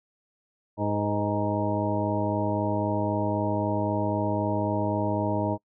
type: harmonic tone with a mistuned harmonic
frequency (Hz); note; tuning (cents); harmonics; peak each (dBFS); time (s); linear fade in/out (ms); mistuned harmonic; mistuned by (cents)
103.83; G#2; 0; 1 / 2 / 3 / 4 / 5 / 6 / 8 / 9; -30 / -32 / -30 / -37 / -36 / -30 / -36 / -32; 0.77-5.58; 50; 5; -42
effects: noise-tail reverb RT60 0.1 s tail -25 dB re dry